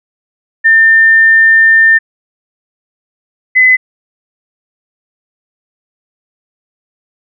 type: tone pair in turn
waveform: sine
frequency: 1800 / 2022 Hz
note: A6 / B6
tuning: +39 / +40 cents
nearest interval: major second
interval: 201 cents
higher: second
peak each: -3 dBFS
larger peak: neither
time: 0.64-1.99 / 3.55-3.77 s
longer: first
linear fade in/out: 20 ms
effects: none